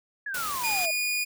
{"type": "exponential sweep", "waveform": "sine", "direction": "down", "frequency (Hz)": [1724, 622.3], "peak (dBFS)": -30, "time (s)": [0.26, 0.91], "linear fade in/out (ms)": 5}
{"type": "noise", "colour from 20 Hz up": "white", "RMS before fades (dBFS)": -34, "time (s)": [0.34, 0.86], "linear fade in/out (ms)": 5}
{"type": "tone", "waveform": "sawtooth", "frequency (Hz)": 2450, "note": "D#7", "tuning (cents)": -27, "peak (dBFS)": -22, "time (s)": [0.63, 1.25], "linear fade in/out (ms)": 20}
{"effects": []}